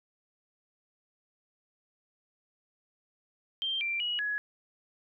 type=tone with pitch steps; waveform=sine; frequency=3161 / 2359 / 2910 / 1681 Hz; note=G7 / D7 / F#7 / G#6; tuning=+14 / +7 / -29 / +20 cents; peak=-29 dBFS; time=3.62-4.38 s; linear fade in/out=0 ms; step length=190 ms; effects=none